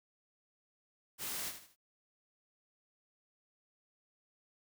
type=noise with echo; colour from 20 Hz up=white; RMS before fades=-40 dBFS; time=1.18-1.53 s; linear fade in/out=50 ms; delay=78 ms; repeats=3; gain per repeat=-9 dB; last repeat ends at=1.764 s; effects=none